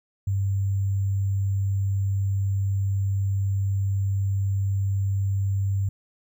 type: tone with sample-and-hold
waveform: sine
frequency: 98 Hz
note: G2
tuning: in tune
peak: -21 dBFS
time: 0.27-5.89 s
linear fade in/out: 5 ms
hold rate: 7350 Hz
effects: none